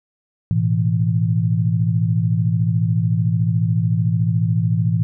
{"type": "chord", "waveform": "sine", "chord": "A suspended second", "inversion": "none", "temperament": "just", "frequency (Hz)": [110, 123.75, 165], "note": ["A2", "B2", "E3"], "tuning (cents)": [0, 4, 2], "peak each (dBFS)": [-18, -22, -19], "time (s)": [0.51, 5.03], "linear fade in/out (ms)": 0, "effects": []}